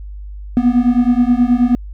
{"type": "beating tone pair", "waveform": "triangle", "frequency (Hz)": [239.4, 248.8], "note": ["A#3", "B3"], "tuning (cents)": [46, 13], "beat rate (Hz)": 9.4, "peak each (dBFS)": -11, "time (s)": [0.57, 1.75], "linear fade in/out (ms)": 0, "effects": ["added 50 Hz sine -27 dBFS peak until 1.93 s"]}